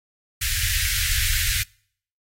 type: band-stop noise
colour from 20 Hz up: pink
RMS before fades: -23 dBFS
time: 0.41-1.63 s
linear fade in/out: 10 ms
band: 100 to 1600 Hz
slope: 48 dB/octave
effects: noise-tail reverb RT60 0.6 s tail -26 dB re dry + AAC 48 kbps